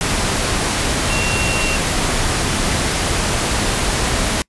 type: tone in noise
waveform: sine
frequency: 2741 Hz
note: F7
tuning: 33 cents flat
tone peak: -21 dBFS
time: 1.1-1.76 s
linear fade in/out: 0 ms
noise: pink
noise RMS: -18 dBFS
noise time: 0.01-4.42 s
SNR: -6 dB
effects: noise-tail reverb RT60 0.1 s tail -26 dB re dry + resampled to 24000 Hz